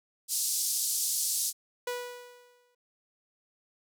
white band-pass noise, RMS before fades -30 dBFS, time 0.28-1.53 s, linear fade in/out 50 ms, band 4700 to 12000 Hz, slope 24 dB/octave
sawtooth tone with exponential decay, 490 Hz, B4, 14 cents flat, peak -26 dBFS, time 1.87-2.75 s, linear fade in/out 5 ms, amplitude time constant 190 ms
effects none

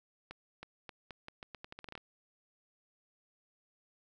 accelerating click train, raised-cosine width 0.3 ms, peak -29 dBFS, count 15, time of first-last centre 0.31-1.977 s, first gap 320 ms, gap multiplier 0.82, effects none

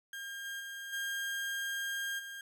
35% pulse tone with level steps, 1609 Hz, G6, 45 cents sharp, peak -39 / -37 / -40 / -33 / -41 dBFS, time 0.13-2.41 s, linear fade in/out 2 ms, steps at 0.44 / 0.59 / 0.92 / 2.18 s, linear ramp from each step 20 ms, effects none

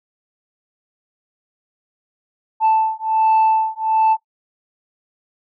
sine beating tone pair, 880 / 881.3 Hz, A5 / A5, 0 / +3 cents, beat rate 1.3 Hz, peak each -15 dBFS, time 2.6-4.17 s, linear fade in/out 50 ms, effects noise-tail reverb RT60 0.1 s tail -17 dB re dry + tanh soft clip ceiling -9 dBFS

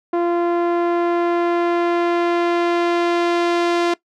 sawtooth tone with low-pass filter sweep, 345 Hz, F4, 21 cents flat, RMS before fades -18 dBFS, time 0.13-3.94 s, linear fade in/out 5 ms, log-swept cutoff 1100 to 4800 Hz, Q 0.71, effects noise-tail reverb RT60 0.1 s tail -20 dB re dry

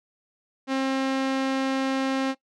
sawtooth tone, 266.9 Hz, C4, 35 cents sharp, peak -19 dBFS, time 0.67-2.35 s, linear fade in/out 50 ms, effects noise-tail reverb RT60 0.1 s tail -19 dB re dry + low-pass 5000 Hz 12 dB/octave

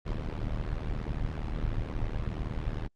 brown noise with amplitude modulation, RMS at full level -28 dBFS, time 0.05-2.88 s, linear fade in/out 20 ms, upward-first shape sine, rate 76.9 Hz, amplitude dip 95%, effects low-pass 4000 Hz 12 dB/octave + Opus 48 kbps

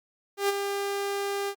sawtooth tone with ADSR envelope, 400 Hz, G4, 35 cents sharp, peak -17 dBFS, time 0.37-1.55 s, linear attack 120 ms, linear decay 21 ms, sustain -7 dB, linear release 66 ms, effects Opus 48 kbps

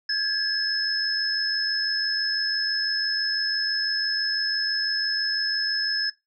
sine tone cluster, 1614 / 1700 / 5190 Hz, G#6 / G#6 / E8, -50 / +40 / -28 cents, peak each -32 / -28 / -24 dBFS, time 0.09-6.1 s, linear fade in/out 5 ms, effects noise-tail reverb RT60 0.2 s tail -20 dB re dry

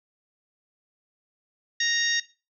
harmonic tone, 932.3 Hz, A#5, in tune, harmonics 2 / 3 / 4 / 5 / 6 / 7, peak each -26 / -35 / -27 / -37 / -29 / -36 dBFS, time 1.8-2.2 s, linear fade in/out 5 ms, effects noise-tail reverb RT60 0.3 s tail -17 dB re dry

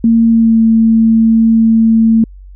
sine tone with pitch glide, 228.5 to 224.8 Hz, A#3 to A3, -34 to +37 cents, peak -5 dBFS, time 0.04-2.24 s, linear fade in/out 2 ms, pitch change -29 cents, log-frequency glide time 0.27-0.6 s, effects added 47 Hz sine -31 dBFS peak until 2.55 s

